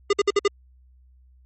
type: tone bursts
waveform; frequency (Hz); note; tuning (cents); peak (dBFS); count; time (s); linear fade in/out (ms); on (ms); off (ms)
square; 405; G#4; -43; -16; 5; 0.1-0.479; 5; 31; 56
effects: added 63 Hz sine -51 dBFS peak until 1.45 s + MP3 32 kbps